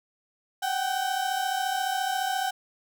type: tone pair together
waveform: 35% pulse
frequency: 749.6 / 784 Hz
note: F#5 / G5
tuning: +22 / 0 cents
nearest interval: minor second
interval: 78 cents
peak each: -27 dBFS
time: 0.62-2.51 s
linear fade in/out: 10 ms
effects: none